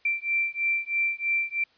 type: beating tone pair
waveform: sine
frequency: 2349 / 2352.1 Hz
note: D7 / D7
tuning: 0 / +2 cents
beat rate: 3.1 Hz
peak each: -27 dBFS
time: 0.05-1.64 s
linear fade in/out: 5 ms
effects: white hiss -62 dBFS RMS until 1.77 s + resampled to 11025 Hz